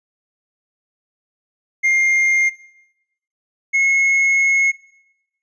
triangle tone pair in turn, 2116 / 2174 Hz, C7 / C#7, +19 / -34 cents, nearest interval unison, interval 47 cents, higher second, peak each -11 dBFS, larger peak neither, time 1.83-2.5 / 3.73-4.72 s, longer second, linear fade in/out 20 ms, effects noise-tail reverb RT60 0.9 s tail -19 dB re dry + resampled to 22050 Hz

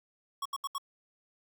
square tone bursts, 1108.7 Hz, C#6, in tune, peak -33 dBFS, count 4, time 0.42-0.782 s, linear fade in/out 5 ms, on 35 ms, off 74 ms, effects 12-bit

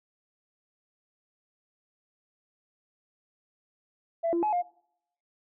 sine tone with pitch steps, 668 / 340.3 / 849 / 708 Hz, E5 / F4 / G#5 / F5, +23 / -45 / +38 / +23 cents, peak -23 dBFS, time 4.23-4.626 s, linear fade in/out 20 ms, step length 99 ms, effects noise-tail reverb RT60 0.7 s tail -23 dB re dry + tanh soft clip ceiling -20 dBFS

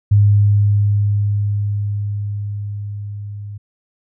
sine tone with level ramp, 102.6 Hz, G#2, 21 cents flat, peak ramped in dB -7 to -27 dBFS, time 0.11-3.58 s, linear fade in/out 10 ms, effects none

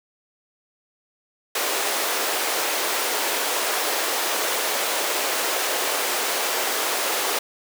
pink high-pass noise, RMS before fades -24 dBFS, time 1.55-7.39 s, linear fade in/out 5 ms, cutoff 400 Hz, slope 24 dB/octave, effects none

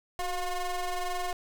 35% pulse ring-modulated tone, 360 Hz, F#4, 47 cents flat, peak -25 dBFS, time 0.19-1.33 s, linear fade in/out 2 ms, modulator 349 Hz, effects 10-bit

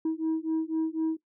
sine beating tone pair, 318.3 / 322.3 Hz, D#4 / E4, +39 / -39 cents, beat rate 4 Hz, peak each -27 dBFS, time 0.05-1.17 s, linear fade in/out 5 ms, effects noise-tail reverb RT60 0.1 s tail -17 dB re dry + tanh soft clip ceiling -23 dBFS

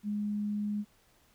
sine tone, 207.7 Hz, G#3, in tune, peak -30 dBFS, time 0.03-0.85 s, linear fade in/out 50 ms, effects pink hiss -66 dBFS RMS until 1.34 s

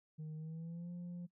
sine tone with pitch glide, 155.3 to 175.33 Hz, D#3 to F3, -3 to +7 cents, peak -40 dBFS, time 0.18-1.27 s, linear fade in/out 20 ms, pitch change +210 cents, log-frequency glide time 0.36-0.91 s, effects noise-tail reverb RT60 0.1 s tail -23 dB re dry + tanh soft clip ceiling -42 dBFS

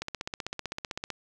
click train, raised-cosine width 0.2 ms, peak -16 dBFS, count 18, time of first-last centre 0.02-1.103 s, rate 15.7 Hz, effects none

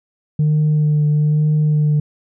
sine tone with vibrato, 151 Hz, D3, 48 cents sharp, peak -10 dBFS, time 0.39-2 s, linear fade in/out 5 ms, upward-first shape sine, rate 1.1 Hz, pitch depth 18 cents each way, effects tanh soft clip ceiling -10 dBFS

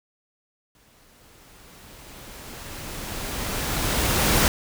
pink noise with exponential growth, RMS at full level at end -18 dBFS, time 0.75-4.48 s, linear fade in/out 1 ms, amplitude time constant 810 ms, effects none

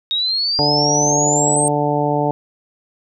sine exponential sweep, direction up, 3729 to 8590 Hz, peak -16 dBFS, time 0.11-1.68 s, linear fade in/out 0 ms
harmonic tone, 146.83 Hz, D3, in tune, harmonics 1 / 2 / 3 / 4 / 5 / 6, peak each -22 / -22 / -22 / -22 / -22 / -22 dBFS, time 0.59-2.31 s, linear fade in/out 0 ms
effects none

